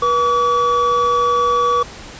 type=tone pair together; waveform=triangle; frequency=483.9 / 1143 Hz; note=B4 / D6; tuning=-35 / -47 cents; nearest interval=octave + minor third; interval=1488 cents; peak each=-17 / -12 dBFS; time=0.02-1.83 s; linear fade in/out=5 ms; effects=pink hiss -35 dBFS RMS until 2.19 s + resampled to 16000 Hz